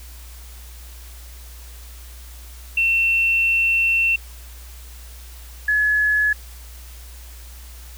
sine tone pair in turn, 2700 / 1700.9 Hz, E7 / G#6, +41 / +41 cents, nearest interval minor sixth, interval 800 cents, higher first, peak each -15 dBFS, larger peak neither, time 2.77-4.16 / 5.68-6.33 s, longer first, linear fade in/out 5 ms, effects added 60 Hz sine -37 dBFS peak until 7.97 s + white hiss -45 dBFS RMS until 7.97 s

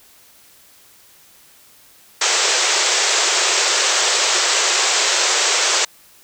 white band-pass noise, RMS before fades -17 dBFS, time 2.21-5.85 s, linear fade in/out 5 ms, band 350 to 7900 Hz, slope 96 dB/octave, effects white hiss -49 dBFS RMS until 6.23 s

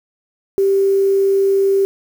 sine tone with quantisation, 391.6 Hz, G4, 2 cents flat, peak -11 dBFS, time 0.58-1.85 s, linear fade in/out 0 ms, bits 6, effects none

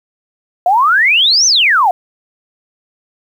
sine exponential two-way sweep, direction up then down, 686 to 6272 to 686 Hz, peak -7 dBFS, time 0.66-1.91 s, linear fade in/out 2 ms, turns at 1.46 s, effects 7-bit

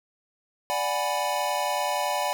square chord, G# half-diminished seventh, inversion second, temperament equal, 587.3 / 740 / 830.6 / 987.8 Hz, D5 / F#5 / G#5 / B5, 0 / 0 / 0 / 0 cents, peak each -31 dBFS, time 0.7-2.33 s, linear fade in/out 0 ms, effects none

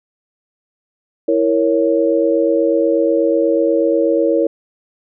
sine chord, A# diminished, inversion second, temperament equal, 329.6 / 466.2 / 554.4 Hz, E4 / A#4 / C#5, 0 / 0 / 0 cents, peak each -16 dBFS, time 1.28-4.47 s, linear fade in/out 5 ms, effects none

